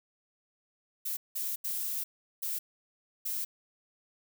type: noise bursts at uneven times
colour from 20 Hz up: violet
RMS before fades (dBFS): -34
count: 5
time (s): 1.05-1.17 / 1.35-1.56 / 1.64-2.04 / 2.42-2.59 / 3.25-3.45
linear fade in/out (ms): 10
effects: none